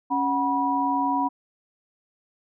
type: tone cluster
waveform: sine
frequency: 277.1 / 743 / 973 Hz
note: C#4 / F#5 / B5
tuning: -1 / +7 / -26 cents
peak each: -26 / -28 / -23 dBFS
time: 0.1-1.29 s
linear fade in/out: 20 ms
effects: none